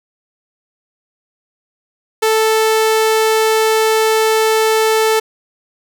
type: tone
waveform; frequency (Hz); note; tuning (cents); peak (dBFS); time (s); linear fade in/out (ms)
sawtooth; 440; A4; 0; -7; 2.22-5.2; 10
effects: none